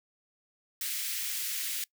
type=high-pass noise; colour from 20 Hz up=white; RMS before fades=-34 dBFS; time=0.81-1.84 s; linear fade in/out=2 ms; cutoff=1800 Hz; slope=24 dB/octave; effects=noise-tail reverb RT60 0.1 s tail -23 dB re dry